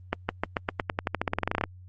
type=accelerating click train; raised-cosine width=0.5 ms; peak=-10 dBFS; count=21; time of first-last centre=0.13-1.638 s; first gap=160 ms; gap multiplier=0.91; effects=added 91 Hz sine -45 dBFS peak until 1.88 s + Opus 24 kbps